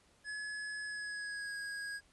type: tone with pitch glide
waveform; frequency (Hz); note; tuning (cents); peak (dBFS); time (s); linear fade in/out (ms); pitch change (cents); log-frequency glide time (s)
square; 1698 to 1644.9; G#6 to G#6; +38 to -17; -40; 0.24-2.01; 50; -55; 0.84-1.57
effects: pink hiss -68 dBFS RMS until 2.12 s + resampled to 24000 Hz